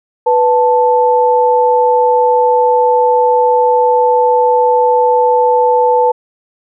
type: tone pair together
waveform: sine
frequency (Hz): 493.9 / 880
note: B4 / A5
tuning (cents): 0 / 0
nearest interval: minor seventh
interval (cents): 1000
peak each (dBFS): -10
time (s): 0.26-6.12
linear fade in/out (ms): 10
effects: none